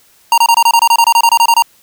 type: tone bursts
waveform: square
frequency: 929 Hz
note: A#5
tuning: 6 cents flat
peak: -6 dBFS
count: 16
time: 0.32-1.623 s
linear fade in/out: 2 ms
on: 58 ms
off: 25 ms
effects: white hiss -49 dBFS RMS until 1.82 s